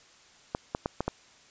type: clicks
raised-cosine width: 1 ms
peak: -14 dBFS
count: 5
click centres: 0.549 / 0.749 / 0.859 / 1.006 / 1.08 s
effects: white hiss -57 dBFS RMS until 1.5 s + resampled to 16000 Hz